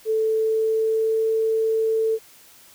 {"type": "tone with pitch glide", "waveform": "sine", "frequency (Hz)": [440, 444.3], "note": ["A4", "A4"], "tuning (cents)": [0, 17], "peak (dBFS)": -18, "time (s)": [0.05, 2.19], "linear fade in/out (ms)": 50, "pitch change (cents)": 17, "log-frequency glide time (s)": [0.21, 1.28], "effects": ["white hiss -50 dBFS RMS until 2.74 s"]}